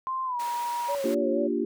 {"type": "tone with pitch glide", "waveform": "sine", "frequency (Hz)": [1046.5, 954.1], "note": ["C6", "A#5"], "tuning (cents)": [0, 40], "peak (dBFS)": -27, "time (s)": [0.07, 0.95], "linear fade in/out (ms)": 0, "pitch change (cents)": -160, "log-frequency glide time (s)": [0.25, 0.39]}
{"type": "high-pass noise", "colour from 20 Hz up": "pink", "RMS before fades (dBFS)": -42, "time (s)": [0.39, 1.15], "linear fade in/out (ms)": 10, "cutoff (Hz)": 680, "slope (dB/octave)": 12}
{"type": "tone with vibrato", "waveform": "sine", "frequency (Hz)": 554.4, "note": "C#5", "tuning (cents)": 0, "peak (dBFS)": -27, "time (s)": [0.88, 1.48], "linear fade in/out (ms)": 20, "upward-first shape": "sine", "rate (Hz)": 4.2, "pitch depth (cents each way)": 52}
{"type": "chord", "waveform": "sine", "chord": "G minor seventh", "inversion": "first", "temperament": "equal", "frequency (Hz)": [233.1, 293.7, 349.2, 392], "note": ["Bb3", "D4", "F4", "G4"], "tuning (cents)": [0, 0, 0, 0], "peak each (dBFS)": [-30, -30, -29, -30], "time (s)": [1.04, 1.65], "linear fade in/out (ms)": 5}
{"effects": []}